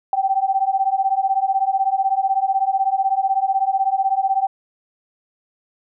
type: beating tone pair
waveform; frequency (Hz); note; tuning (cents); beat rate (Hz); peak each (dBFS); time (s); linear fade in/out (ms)
sine; 767 / 783; G5 / G5; -38 / -2; 16; -19; 0.13-4.47; 2
effects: none